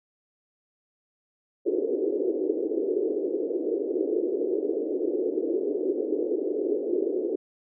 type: band-pass noise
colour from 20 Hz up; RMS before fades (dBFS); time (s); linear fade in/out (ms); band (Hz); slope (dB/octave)
white; -27; 1.65-7.36; 10; 320 to 450; 48
effects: none